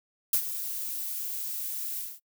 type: noise with ADSR envelope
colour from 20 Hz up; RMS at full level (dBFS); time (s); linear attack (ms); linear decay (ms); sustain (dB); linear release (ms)
violet; -22; 0.33-2.2; 4; 76; -12; 210
effects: noise-tail reverb RT60 0.1 s tail -24 dB re dry